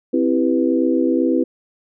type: chord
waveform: sine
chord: C major seventh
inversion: none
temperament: equal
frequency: 261.6 / 329.6 / 392 / 493.9 Hz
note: C4 / E4 / G4 / B4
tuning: 0 / 0 / 0 / 0 cents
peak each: -18 / -18 / -24 / -22 dBFS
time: 0.13-1.44 s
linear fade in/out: 10 ms
effects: none